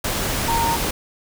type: tone in noise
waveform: sine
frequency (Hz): 923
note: A#5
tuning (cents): -17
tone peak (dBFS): -19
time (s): 0.48-0.76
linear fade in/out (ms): 5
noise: pink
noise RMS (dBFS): -23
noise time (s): 0.04-0.91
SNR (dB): +1
effects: none